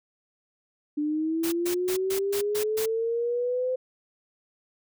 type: linear sweep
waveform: sine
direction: up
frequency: 293.7 to 515 Hz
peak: -24 dBFS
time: 0.97-3.76 s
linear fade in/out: 10 ms
type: noise bursts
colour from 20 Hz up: white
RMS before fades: -33 dBFS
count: 7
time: 1.43-2.861 s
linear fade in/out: 10 ms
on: 93 ms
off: 130 ms
effects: none